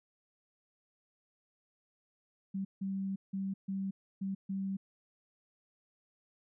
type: tone bursts at uneven times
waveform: sine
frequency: 193.8 Hz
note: G3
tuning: 20 cents flat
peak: -33 dBFS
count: 6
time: 2.54-2.65 / 2.81-3.16 / 3.33-3.54 / 3.68-3.91 / 4.21-4.35 / 4.49-4.77 s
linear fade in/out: 10 ms
effects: none